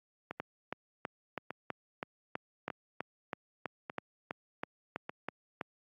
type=two click trains; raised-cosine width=0.5 ms; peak=-23 / -20 dBFS; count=5 / 17; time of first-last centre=0.31-5.095 / 0.4-5.612 s; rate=0.836 / 3.07 Hz; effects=high-pass 150 Hz 12 dB/octave + AAC 64 kbps